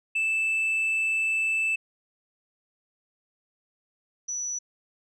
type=tone pair in turn; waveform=sine; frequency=2637 / 5920 Hz; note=E7 / F#8; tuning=0 / 0 cents; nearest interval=octave + major second; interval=1400 cents; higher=second; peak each=-20 / -28 dBFS; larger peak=first; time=0.15-1.76 / 4.28-4.59 s; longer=first; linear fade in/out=10 ms; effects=tanh soft clip ceiling -22 dBFS